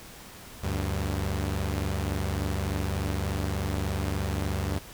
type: tone pair together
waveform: sawtooth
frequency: 73.42 / 96.88 Hz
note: D2 / G2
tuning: 0 / -20 cents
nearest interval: perfect fourth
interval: 480 cents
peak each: -26 dBFS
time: 0.63-4.79 s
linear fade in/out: 10 ms
effects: pink hiss -46 dBFS RMS until 4.93 s